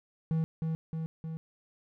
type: tone with echo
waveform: triangle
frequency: 161 Hz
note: E3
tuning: 41 cents flat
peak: -24 dBFS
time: 0.31-0.44 s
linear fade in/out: 0 ms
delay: 310 ms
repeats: 3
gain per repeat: -3 dB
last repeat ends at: 1.37 s
effects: none